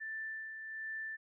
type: tone with tremolo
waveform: sine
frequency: 1768 Hz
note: A6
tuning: 8 cents sharp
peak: -38 dBFS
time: 0-1.17 s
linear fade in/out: 20 ms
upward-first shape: sine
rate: 1.3 Hz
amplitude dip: 45%
effects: none